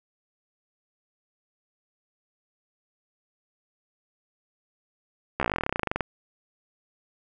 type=slowing click train; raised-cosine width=0.5 ms; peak=-10 dBFS; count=23; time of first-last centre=5.4-6.007 s; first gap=14 ms; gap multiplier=1.06; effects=none